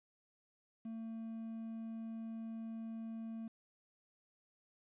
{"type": "tone with quantisation", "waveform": "triangle", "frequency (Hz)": 225, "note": "A3", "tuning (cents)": 39, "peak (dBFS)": -40, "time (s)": [0.85, 3.48], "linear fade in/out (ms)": 5, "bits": 11, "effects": ["resampled to 8000 Hz"]}